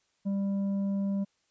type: tone with tanh clipping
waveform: triangle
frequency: 197.6 Hz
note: G3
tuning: 14 cents sharp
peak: -28 dBFS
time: 0.25-1.25 s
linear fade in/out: 20 ms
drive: 10 dB
effects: white hiss -73 dBFS RMS until 1.5 s + resampled to 16000 Hz